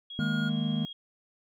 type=tone with pitch glide; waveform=sine; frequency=3303 to 3273 Hz; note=G#7 to G#7; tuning=-10 to -26 cents; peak=-39 dBFS; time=0.1-0.93 s; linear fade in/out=5 ms; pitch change=-16 cents; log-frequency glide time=0.48-0.59 s
type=tone; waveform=triangle; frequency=1428 Hz; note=F6; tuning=38 cents sharp; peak=-32 dBFS; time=0.19-0.5 s; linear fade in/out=20 ms
type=chord; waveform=triangle; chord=D# suspended fourth; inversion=none; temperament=equal; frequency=155.56 / 207.7 / 233.1 Hz; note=D#3 / G#3 / A#3; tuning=0 / 0 / 0 cents; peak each=-29 / -29 / -29 dBFS; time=0.19-0.85 s; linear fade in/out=0 ms
effects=none